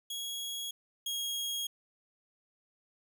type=tone pair in turn; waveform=sawtooth; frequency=3322 / 3280 Hz; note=G#7 / G#7; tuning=0 / -22 cents; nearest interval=unison; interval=22 cents; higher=first; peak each=-33 / -30 dBFS; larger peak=second; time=0.1-0.71 / 1.06-1.67 s; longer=neither; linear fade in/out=5 ms; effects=none